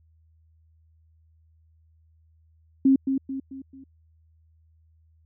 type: tone with echo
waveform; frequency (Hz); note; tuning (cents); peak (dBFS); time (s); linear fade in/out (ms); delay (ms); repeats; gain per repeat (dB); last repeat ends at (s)
sine; 268.4; C4; +44; -14; 2.85-2.96; 5; 220; 4; -7; 3.84
effects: added 80 Hz sine -57 dBFS peak until 5.25 s